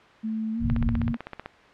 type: tone with pitch glide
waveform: sine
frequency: 220 to 233.1 Hz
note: A3 to A#3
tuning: 0 to 0 cents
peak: -26 dBFS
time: 0.23-1.17 s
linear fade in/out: 20 ms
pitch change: +100 cents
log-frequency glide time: 0.53-0.59 s
type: low-pass noise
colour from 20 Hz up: white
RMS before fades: -26 dBFS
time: 0.59-1.14 s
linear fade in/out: 50 ms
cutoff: 150 Hz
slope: 48 dB/octave
type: click train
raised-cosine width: 0.3 ms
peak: -16 dBFS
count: 13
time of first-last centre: 0.7-1.459 s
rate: 15.8 Hz
effects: white hiss -51 dBFS RMS until 1.73 s + low-pass 2000 Hz 12 dB/octave